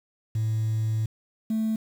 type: tone pair in turn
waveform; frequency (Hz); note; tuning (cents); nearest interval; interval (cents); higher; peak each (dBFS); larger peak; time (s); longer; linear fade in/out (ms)
sine; 110 / 220; A2 / A3; 0 / 0; octave; 1200; second; -21; neither; 0.35-1.06 / 1.5-1.76; first; 5
effects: tanh soft clip ceiling -21 dBFS + 8-bit